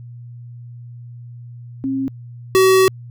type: tone pair in turn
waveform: sine / square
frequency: 268.5 / 378.6 Hz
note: C4 / F#4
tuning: +45 / +40 cents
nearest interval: tritone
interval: 595 cents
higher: second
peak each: -18 / -10 dBFS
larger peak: second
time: 1.84-2.08 / 2.55-2.88 s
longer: second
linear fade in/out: 0 ms
effects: added 120 Hz sine -33 dBFS peak until 3.1 s